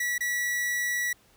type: tone with dropouts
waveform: 45% pulse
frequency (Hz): 1942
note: B6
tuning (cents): -30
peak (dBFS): -26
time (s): 0-1.13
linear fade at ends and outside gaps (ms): 5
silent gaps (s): 0.181-0.206
effects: pink hiss -61 dBFS RMS until 1.36 s